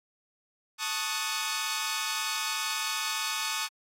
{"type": "chord", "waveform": "10% pulse", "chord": "D# half-diminished seventh", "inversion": "second", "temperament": "equal", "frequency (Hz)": [880, 1108.7, 1244.5, 1480], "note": ["A5", "C#6", "D#6", "F#6"], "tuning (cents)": [0, 0, 0, 0], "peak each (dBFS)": [-27, -27, -25, -29], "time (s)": [0.78, 3.69], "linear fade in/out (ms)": 50, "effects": ["AAC 48 kbps"]}